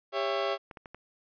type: chord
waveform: 30% pulse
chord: C# diminished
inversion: second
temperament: just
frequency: 399.1 / 554.4 / 665.2 Hz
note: G4 / C#5 / E5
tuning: +31 / 0 / +16 cents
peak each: -30 / -29 / -30 dBFS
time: 0.12-0.58 s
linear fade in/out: 50 ms
type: clicks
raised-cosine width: 0.5 ms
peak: -29 dBFS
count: 4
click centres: 0.712 / 0.772 / 0.858 / 0.946 s
effects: resampled to 11025 Hz